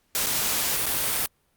white noise with dropouts, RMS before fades -25 dBFS, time 0.15-1.26 s, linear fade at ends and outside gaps 1 ms, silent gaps 0.262-0.267 / 0.859-0.864 s, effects pink hiss -68 dBFS RMS until 1.56 s + Opus 48 kbps

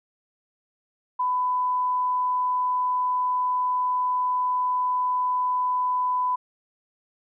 sine tone, 1000 Hz, B5, 21 cents sharp, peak -21 dBFS, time 1.19-6.36 s, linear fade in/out 10 ms, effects none

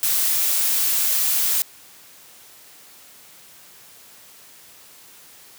blue noise, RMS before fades -20 dBFS, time 0.03-1.62 s, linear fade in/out 0 ms, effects white hiss -47 dBFS RMS until 5.58 s + high-pass 80 Hz 12 dB/octave

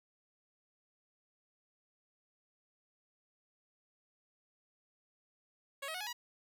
10% pulse tone with pitch steps, 554.4 / 636.8 / 731.5 / 840.3 / 965.3 Hz, C#5 / D#5 / F#5 / G#5 / B5, 0 / +40 / -20 / +20 / -40 cents, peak -31 dBFS, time 5.82-6.13 s, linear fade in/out 10 ms, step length 62 ms, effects none

